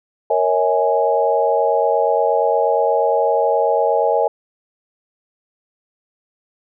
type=chord; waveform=sine; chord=A# half-diminished seventh; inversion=none; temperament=equal with one note detuned; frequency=466.2 / 554.4 / 643.1 / 830.6 Hz; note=A#4 / C#5 / E5 / G#5; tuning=0 / 0 / -43 / 0 cents; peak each=-19 dBFS; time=0.3-4.28 s; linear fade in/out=5 ms; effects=none

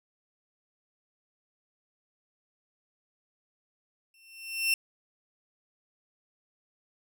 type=tone with exponential growth; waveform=sawtooth; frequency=2700 Hz; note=E7; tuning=41 cents sharp; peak=-18 dBFS; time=4.14-4.74 s; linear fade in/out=2 ms; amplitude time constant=130 ms; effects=none

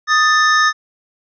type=tone pair together; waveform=square; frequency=1244 / 1770.2 Hz; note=D#6 / A6; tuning=-1 / +10 cents; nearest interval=tritone; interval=611 cents; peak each=-14 dBFS; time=0.07-0.73 s; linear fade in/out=50 ms; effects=resampled to 16000 Hz

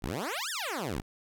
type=exponential two-way sweep; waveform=10% pulse; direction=up then down; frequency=45.39 to 1882 to 45.39 Hz; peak=-24 dBFS; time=0.02-1.02 s; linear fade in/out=20 ms; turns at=0.5 s; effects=none

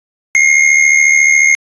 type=tone with amplitude modulation; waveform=square; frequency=2136 Hz; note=C7; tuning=35 cents sharp; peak=-4 dBFS; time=0.35-1.55 s; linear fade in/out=0 ms; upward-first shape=sine; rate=74.1 Hz; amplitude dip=65%; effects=resampled to 22050 Hz

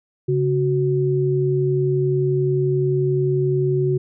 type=tone pair together; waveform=sine; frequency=138.59 / 370 Hz; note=C#3 / F#4; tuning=0 / 0 cents; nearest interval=octave + perfect fourth; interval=1700 cents; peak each=-19 dBFS; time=0.28-3.98 s; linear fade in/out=10 ms; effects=none

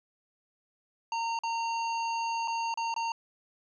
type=tone with dropouts; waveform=square; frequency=919 Hz; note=A#5; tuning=25 cents flat; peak=-30 dBFS; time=1.12-3.12 s; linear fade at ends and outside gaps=2 ms; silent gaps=1.39-1.435 / 2.476-2.48 / 2.741-2.774 / 2.941-2.963 s; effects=resampled to 16000 Hz

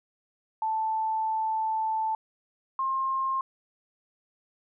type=tone pair in turn; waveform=sine; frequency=880 / 1064.2 Hz; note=A5 / C6; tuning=0 / +29 cents; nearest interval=minor third; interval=329 cents; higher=second; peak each=-25 dBFS; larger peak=neither; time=0.62-2.15 / 2.79-3.41 s; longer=first; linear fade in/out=2 ms; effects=none

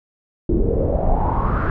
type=noise with low-pass filter sweep; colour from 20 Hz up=brown; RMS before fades=-18 dBFS; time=0.49-1.7 s; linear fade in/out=2 ms; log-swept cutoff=350 to 1500 Hz; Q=5.6; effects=none

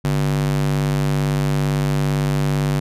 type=tone with high-pass filter; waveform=square; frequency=48.88 Hz; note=G1; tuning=4 cents flat; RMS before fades=-19 dBFS; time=0.04-2.8 s; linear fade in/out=10 ms; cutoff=130 Hz; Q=2.1; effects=resampled to 32000 Hz

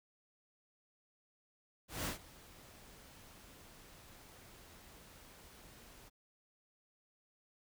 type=noise with ADSR envelope; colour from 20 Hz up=pink; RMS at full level=-37 dBFS; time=1.88-6.1 s; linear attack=180 ms; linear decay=120 ms; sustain=-21 dB; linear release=25 ms; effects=none

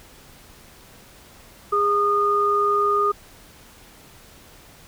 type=tone pair together; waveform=sine; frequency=410 / 1225.5 Hz; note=G#4 / D#6; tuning=-22 / -27 cents; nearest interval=octave + perfect fifth; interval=1895 cents; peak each=-22 / -18 dBFS; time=1.72-3.12 s; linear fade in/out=10 ms; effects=pink hiss -48 dBFS RMS until 4.87 s

